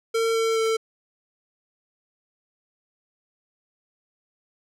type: tone with pitch steps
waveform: square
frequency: 453.9 / 450.2 / 446.6 Hz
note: A#4 / A4 / A4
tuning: -46 / +40 / +26 cents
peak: -21 dBFS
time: 0.14-0.77 s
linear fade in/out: 10 ms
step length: 210 ms
effects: low-pass 10000 Hz 12 dB/octave